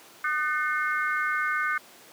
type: tone cluster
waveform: sine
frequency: 1223 / 1509 / 1786 / 2142 Hz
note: D#6 / F#6 / A6 / C7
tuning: -30 / +34 / +25 / +40 cents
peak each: -29 / -27 / -35 / -32 dBFS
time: 0.24-1.78 s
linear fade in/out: 5 ms
effects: pink hiss -50 dBFS RMS until 2.12 s + high-pass 300 Hz 12 dB/octave